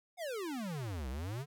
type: exponential two-way sweep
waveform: square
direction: down then up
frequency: 749 to 61 to 150.7 Hz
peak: -38 dBFS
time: 0.17-1.46 s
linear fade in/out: 50 ms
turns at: 1.09 s
effects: none